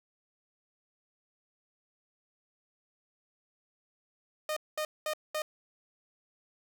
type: tone bursts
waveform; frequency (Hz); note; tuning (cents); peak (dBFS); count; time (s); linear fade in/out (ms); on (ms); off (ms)
sawtooth; 614; D#5; -23; -27; 4; 4.49-5.42; 2; 75; 210
effects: none